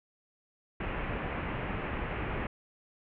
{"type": "low-pass noise", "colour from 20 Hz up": "pink", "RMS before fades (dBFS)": -35, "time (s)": [0.8, 2.47], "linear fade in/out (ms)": 5, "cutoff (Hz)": 2700, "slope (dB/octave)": 48, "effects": []}